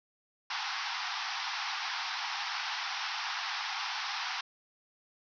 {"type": "band-pass noise", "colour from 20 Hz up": "pink", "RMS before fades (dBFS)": -36, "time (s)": [0.5, 4.41], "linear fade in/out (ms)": 5, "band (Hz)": [760, 5700], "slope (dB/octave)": 96, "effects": []}